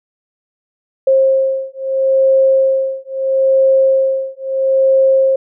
sine beating tone pair, 533 / 533.76 Hz, C5 / C5, +32 / +34 cents, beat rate 0.76 Hz, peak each -13 dBFS, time 1.07-5.36 s, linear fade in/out 5 ms, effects none

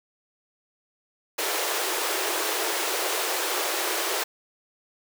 pink high-pass noise, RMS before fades -27 dBFS, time 1.38-4.24 s, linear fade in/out 10 ms, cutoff 330 Hz, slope 96 dB/octave, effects none

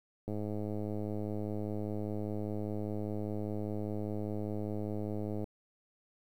click train, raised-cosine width 2 ms, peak -25 dBFS, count 543, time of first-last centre 0.28-5.442 s, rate 105 Hz, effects 10-bit

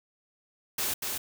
white noise with echo, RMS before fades -30 dBFS, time 0.78-0.94 s, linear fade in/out 5 ms, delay 240 ms, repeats 1, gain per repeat -3 dB, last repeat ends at 1.18 s, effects none

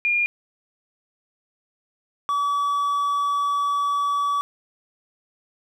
sine / triangle tone pair in turn, 2415 / 1144 Hz, D7 / D6, +48 / -46 cents, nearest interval octave + minor second, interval 1294 cents, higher first, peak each -18 dBFS, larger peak neither, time 0.05-0.26 / 2.29-4.41 s, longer second, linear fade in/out 0 ms, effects none

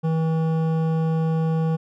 triangle tone with hard clipping, 161.2 Hz, E3, 38 cents flat, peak -21 dBFS, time 0.03-1.77 s, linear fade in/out 20 ms, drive 16 dB, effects none

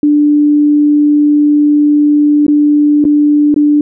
sine tone with dropouts, 295 Hz, D4, 8 cents sharp, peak -5 dBFS, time 0.03-3.81 s, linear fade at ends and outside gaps 2 ms, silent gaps 2.466-2.481 / 3.042-3.051 / 3.543-3.562 s, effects none

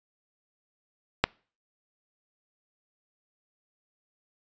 click, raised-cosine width 0.3 ms, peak -3 dBFS, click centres 1.24 s, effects noise-tail reverb RT60 0.4 s tail -26 dB re dry + resampled to 16000 Hz

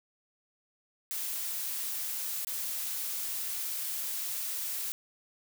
blue noise with dropouts, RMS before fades -35 dBFS, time 1.11-4.92 s, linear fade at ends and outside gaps 0 ms, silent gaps 2.448-2.47 s, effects none

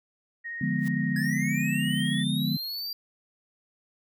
sine tone with vibrato, 1864.7 Hz, A#6, in tune, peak -33 dBFS, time 0.44-2.24 s, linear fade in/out 20 ms, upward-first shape sine, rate 15 Hz, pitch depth 10 cents each way
sine chord, D diminished seventh, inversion none, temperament equal, 146.83 / 174.61 / 207.7 / 246.9 Hz, D3 / F3 / Ab3 / Cb4, 0 / 0 / 0 / 0 cents, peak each -30 dBFS, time 0.61-2.57 s, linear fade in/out 5 ms
white noise with exponential growth, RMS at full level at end -41 dBFS, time 0.77-0.88 s, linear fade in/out 0 ms, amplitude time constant 23 ms
square linear sweep, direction up, 1656 to 4747 Hz, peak -32 dBFS, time 1.16-2.93 s, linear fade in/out 2 ms
effects none

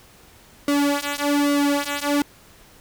sawtooth tone with flanger, 287.1 Hz, D4, 39 cents flat, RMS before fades -21 dBFS, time 0.68-2.22 s, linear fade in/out 2 ms, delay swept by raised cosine 1.2 to 3.7 ms, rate 1.2 Hz, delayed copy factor -0.95, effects pink hiss -50 dBFS RMS until 2.8 s

